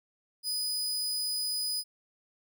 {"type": "tone", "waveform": "sawtooth", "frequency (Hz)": 4978, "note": "D#8", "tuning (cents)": 0, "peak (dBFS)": -27, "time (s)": [0.43, 1.84], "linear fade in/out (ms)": 50, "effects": []}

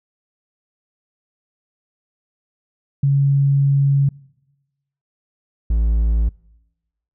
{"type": "tone pair in turn", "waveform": ["sine", "triangle"], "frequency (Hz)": [139.3, 55.65], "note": ["C#3", "A1"], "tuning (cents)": [9, 20], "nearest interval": "octave + major third", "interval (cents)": 1589, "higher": "first", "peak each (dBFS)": -12, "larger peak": "neither", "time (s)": [[3.03, 4.09], [5.7, 6.29]], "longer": "first", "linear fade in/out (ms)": 5, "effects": ["noise-tail reverb RT60 1.0 s tail -24 dB re dry"]}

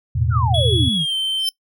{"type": "chord", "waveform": "sine", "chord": "E suspended fourth", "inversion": "none", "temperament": "equal", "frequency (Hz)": [82.41, 110, 123.47], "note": ["E2", "A2", "B2"], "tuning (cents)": [0, 0, 0], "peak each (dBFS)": -20, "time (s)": [0.15, 0.89], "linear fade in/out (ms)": 10}
{"type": "exponential sweep", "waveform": "sine", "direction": "down", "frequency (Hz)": [1500, 138.59], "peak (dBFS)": -20, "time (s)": [0.3, 1.06], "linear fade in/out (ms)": 50}
{"type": "tone with pitch glide", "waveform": "triangle", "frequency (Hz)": [3367, 3105], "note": ["G#7", "G7"], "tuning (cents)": [23, -17], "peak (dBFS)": -17, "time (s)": [0.54, 1.49], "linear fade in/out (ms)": 5, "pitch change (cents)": -140, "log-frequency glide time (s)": [0.94, 1.14]}
{"type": "tone with exponential growth", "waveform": "sawtooth", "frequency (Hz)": 5274, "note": "E8", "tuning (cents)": 0, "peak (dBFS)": -15, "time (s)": [1.38, 1.49], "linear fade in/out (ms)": 1, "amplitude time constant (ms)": 23}
{"effects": ["noise-tail reverb RT60 0.1 s tail -22 dB re dry"]}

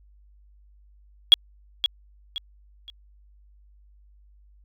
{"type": "tone with echo", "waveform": "sine", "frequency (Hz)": 3322, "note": "G#7", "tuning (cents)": 0, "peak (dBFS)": -7, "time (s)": [1.32, 1.34], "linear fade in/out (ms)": 0, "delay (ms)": 520, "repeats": 3, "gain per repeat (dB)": -10, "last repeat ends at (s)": 2.9, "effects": ["tanh soft clip ceiling -3 dBFS", "added 50 Hz sine -52 dBFS peak until 4.64 s"]}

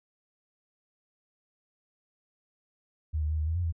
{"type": "tone with pitch steps", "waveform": "sine", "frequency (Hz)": [77.7, 75.9, 78.1, 76.9, 81, 88.2, 82.8], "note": ["D#2", "D#2", "D#2", "D#2", "E2", "F2", "E2"], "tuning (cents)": [-2, -42, 7, -20, -30, 18, 8], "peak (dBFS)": -26, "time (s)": [3.13, 3.725], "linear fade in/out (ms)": 20, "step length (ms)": 85, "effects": []}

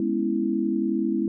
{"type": "chord", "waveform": "sine", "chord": "C# minor seventh", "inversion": "second", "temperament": "equal", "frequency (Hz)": [207.7, 246.9, 277.2, 329.6], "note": ["G#3", "B3", "C#4", "E4"], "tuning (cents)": [0, 0, 0, 0], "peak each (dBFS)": [-27, -28, -30, -25], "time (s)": [0, 1.28], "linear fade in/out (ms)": 2, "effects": []}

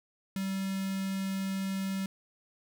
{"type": "tone with notch filter", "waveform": "square", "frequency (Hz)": 193, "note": "G3", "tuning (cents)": -27, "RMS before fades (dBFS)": -33, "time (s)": [0.36, 2.06], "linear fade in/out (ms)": 2, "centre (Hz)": 710, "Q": 0.72, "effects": []}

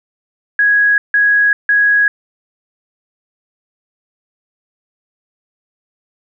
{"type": "tone bursts", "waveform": "sine", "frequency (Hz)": 1661.2, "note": "G#6", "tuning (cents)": 0, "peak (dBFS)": -8, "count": 3, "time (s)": [0.59, 2.08], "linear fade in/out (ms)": 2, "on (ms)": 390, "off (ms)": 160, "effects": []}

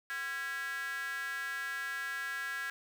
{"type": "tone with high-pass filter", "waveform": "square", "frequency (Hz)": 150, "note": "D3", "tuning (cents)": 37, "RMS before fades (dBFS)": -38, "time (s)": [0.1, 2.7], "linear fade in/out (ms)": 0, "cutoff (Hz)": 1600, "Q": 7.6, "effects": []}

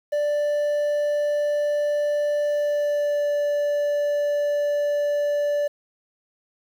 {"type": "tone with pitch glide", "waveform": "triangle", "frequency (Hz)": [588, 582.9], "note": ["D5", "D5"], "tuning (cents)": [2, -13], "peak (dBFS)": -18, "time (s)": [0.12, 5.68], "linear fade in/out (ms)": 10, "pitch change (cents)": -15, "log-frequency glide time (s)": [2.42, 3.3], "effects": ["8-bit"]}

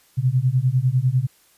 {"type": "beating tone pair", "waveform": "sine", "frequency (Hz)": [123.47, 133.47], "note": ["B2", "C3"], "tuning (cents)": [0, 35], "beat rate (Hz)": 10, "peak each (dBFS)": -19, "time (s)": [0.17, 1.27], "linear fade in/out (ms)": 20, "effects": ["white hiss -57 dBFS RMS until 1.57 s", "resampled to 32000 Hz"]}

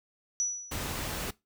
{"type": "tone with exponential decay", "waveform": "sine", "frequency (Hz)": 5900, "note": "F#8", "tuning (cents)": -6, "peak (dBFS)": -24, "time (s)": [0.4, 0.96], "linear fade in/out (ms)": 0, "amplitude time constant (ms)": 120}
{"type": "noise", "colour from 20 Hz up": "pink", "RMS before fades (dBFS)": -35, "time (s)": [0.71, 1.31], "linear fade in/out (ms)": 10}
{"effects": ["noise-tail reverb RT60 0.2 s tail -20 dB re dry"]}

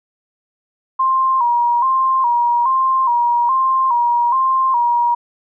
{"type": "tone with vibrato", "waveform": "sine", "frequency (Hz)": 1002, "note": "B5", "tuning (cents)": 25, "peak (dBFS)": -12, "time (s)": [0.99, 5.15], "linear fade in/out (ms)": 10, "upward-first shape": "square", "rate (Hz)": 1.2, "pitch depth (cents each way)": 86, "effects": []}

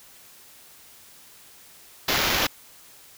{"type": "noise with sample-and-hold", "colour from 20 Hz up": "blue", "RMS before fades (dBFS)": -23, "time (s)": [2.08, 2.47], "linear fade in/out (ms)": 5, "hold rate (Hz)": 8820, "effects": ["white hiss -50 dBFS RMS until 3.17 s"]}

